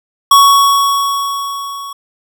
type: tone with level ramp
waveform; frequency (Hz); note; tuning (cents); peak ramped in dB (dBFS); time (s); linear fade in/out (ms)
square; 1116; C#6; +11; -3 to -25; 0.31-1.93; 5
effects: none